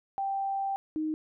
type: tone pair in turn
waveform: sine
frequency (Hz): 784 / 311.1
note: G5 / D#4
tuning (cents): 0 / 0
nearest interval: octave + major third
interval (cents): 1600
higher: first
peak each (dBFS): -28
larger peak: neither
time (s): 0.18-0.76 / 0.96-1.14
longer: first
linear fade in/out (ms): 0
effects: none